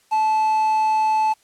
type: tone with quantisation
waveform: triangle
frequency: 870 Hz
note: A5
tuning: 20 cents flat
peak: -14 dBFS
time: 0.11-1.34 s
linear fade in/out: 20 ms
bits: 7
effects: white hiss -59 dBFS RMS until 1.43 s + low-pass 10000 Hz 12 dB/octave